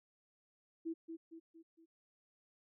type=tone with echo; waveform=sine; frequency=328.1 Hz; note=E4; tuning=8 cents flat; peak=-37 dBFS; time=0.85-0.94 s; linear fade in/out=20 ms; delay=230 ms; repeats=4; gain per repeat=-6 dB; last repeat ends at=1.86 s; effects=none